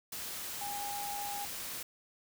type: tone in noise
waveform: sine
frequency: 815 Hz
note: G#5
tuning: 33 cents flat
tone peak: -38 dBFS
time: 0.61-1.45 s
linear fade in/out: 5 ms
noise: white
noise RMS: -41 dBFS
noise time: 0.12-1.83 s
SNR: 0 dB
effects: none